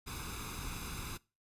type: noise with comb filter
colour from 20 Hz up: pink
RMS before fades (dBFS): -42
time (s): 0.06-1.18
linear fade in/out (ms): 20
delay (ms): 0.8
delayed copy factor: +0.75
effects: noise-tail reverb RT60 0.3 s tail -22 dB re dry + resampled to 32000 Hz